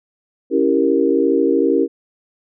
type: chord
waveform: sine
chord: C# diminished seventh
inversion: none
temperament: equal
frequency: 277.2 / 329.6 / 392 / 466.2 Hz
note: C#4 / E4 / G4 / Bb4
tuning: 0 / 0 / 0 / 0 cents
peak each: -18 dBFS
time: 0.5-1.88 s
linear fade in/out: 50 ms
effects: none